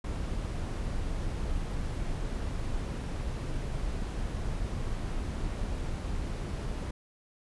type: noise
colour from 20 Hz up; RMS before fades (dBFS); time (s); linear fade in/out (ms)
brown; -33; 0.04-6.91; 5
effects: resampled to 24000 Hz